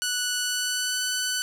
10% pulse tone with pitch glide, 1479 to 1497 Hz, F#6 to F#6, -1 to +20 cents, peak -16 dBFS, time 0.02-1.42 s, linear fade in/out 0 ms, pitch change +21 cents, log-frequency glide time 0.42-0.99 s, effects 9-bit

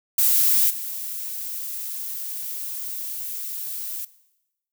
violet noise with level steps, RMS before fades -18 / -31 dBFS, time 0.18-4.05 s, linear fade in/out 5 ms, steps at 0.69 s, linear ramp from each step 20 ms, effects noise-tail reverb RT60 0.9 s tail -18 dB re dry

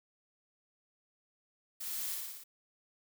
blue noise with echo, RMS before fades -41 dBFS, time 1.8-2.15 s, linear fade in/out 10 ms, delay 58 ms, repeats 5, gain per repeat -2 dB, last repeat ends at 2.44 s, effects none

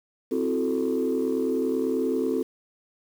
sine chord, F# half-diminished seventh, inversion second, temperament equal, 261.6 / 329.6 / 370 / 440 Hz, C4 / E4 / F#4 / A4, 0 / 0 / 0 / 0 cents, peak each -26 / -30 / -28 / -26 dBFS, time 0.31-2.43 s, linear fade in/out 10 ms, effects tanh soft clip ceiling -16 dBFS + 8-bit

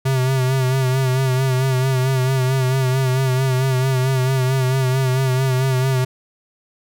square tone with vibrato, 130.7 Hz, C3, 1 cent flat, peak -16 dBFS, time 0.05-6.05 s, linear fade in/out 10 ms, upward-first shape sine, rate 4.5 Hz, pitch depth 46 cents each way, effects none

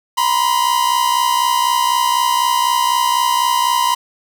45% pulse tone pair together, 959 / 1023 Hz, A#5 / C6, +49 / -39 cents, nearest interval minor second, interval 112 cents, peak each -16 dBFS, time 0.17-3.95 s, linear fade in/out 10 ms, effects none

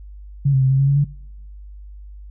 sine tone with pitch steps, 139.8 / 133.1 / 131.7 / 134.3 / 137.8 / 140 / 143.6 Hz, C#3 / C3 / C3 / C3 / C#3 / C#3 / D3, +15 / +30 / +12 / +46 / -10 / +18 / -39 cents, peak -12 dBFS, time 0.45-1.045 s, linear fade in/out 10 ms, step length 85 ms, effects noise-tail reverb RT60 0.8 s tail -22 dB re dry + added 50 Hz sine -35 dBFS peak until 2.3 s

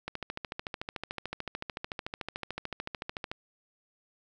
click train, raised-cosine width 0.3 ms, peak -19 dBFS, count 45, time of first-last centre 0.08-3.315 s, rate 13.6 Hz, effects none

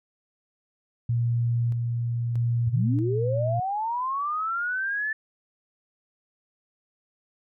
sine tone with tremolo, 118.3 Hz, A#2, 26 cents sharp, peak -21 dBFS, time 1.09-3.6 s, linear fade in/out 5 ms, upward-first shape square, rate 0.79 Hz, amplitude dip 30%
sine linear sweep, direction up, 90 to 1765 Hz, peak -25 dBFS, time 2.67-5.13 s, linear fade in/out 5 ms
effects none

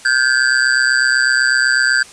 square tone with amplitude modulation, 1568 Hz, G6, in tune, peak -8 dBFS, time 0.05-2.03 s, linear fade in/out 5 ms, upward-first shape sine, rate 128 Hz, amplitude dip 95%, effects white hiss -39 dBFS RMS until 2.12 s + resampled to 22050 Hz

